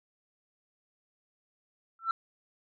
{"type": "tone with exponential growth", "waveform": "sine", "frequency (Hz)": 1340, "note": "E6", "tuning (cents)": 28, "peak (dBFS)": -20, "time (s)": [1.99, 2.11], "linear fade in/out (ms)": 2, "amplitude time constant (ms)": 26, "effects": ["tanh soft clip ceiling -22 dBFS"]}